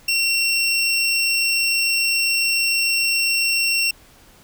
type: tone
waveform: 25% pulse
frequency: 2727 Hz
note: F7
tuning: 42 cents flat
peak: -13 dBFS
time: 0.08-3.91 s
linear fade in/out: 5 ms
effects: pink hiss -50 dBFS RMS until 4.43 s